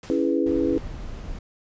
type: noise with exponential decay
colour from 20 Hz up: pink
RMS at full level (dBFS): -40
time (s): 0.03-0.72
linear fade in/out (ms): 2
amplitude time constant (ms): 150
type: chord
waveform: sine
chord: C# minor seventh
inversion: none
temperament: equal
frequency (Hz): 277.2 / 329.6 / 415.3 / 493.9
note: C#4 / E4 / G#4 / B4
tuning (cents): 0 / 0 / 0 / 0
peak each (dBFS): -24 / -23 / -27 / -27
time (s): 0.1-0.78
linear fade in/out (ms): 0
type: noise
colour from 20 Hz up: brown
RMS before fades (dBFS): -34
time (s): 0.46-1.39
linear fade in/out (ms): 5
effects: resampled to 16000 Hz